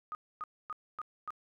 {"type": "tone bursts", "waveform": "sine", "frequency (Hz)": 1240, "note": "D#6", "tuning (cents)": -6, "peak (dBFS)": -36, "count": 5, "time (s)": [0.12, 1.305], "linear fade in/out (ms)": 0, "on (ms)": 29, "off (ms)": 260, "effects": []}